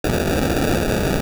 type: noise with sample-and-hold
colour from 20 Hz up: white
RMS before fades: -19 dBFS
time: 0.04-1.21 s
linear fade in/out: 2 ms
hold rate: 1050 Hz
effects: none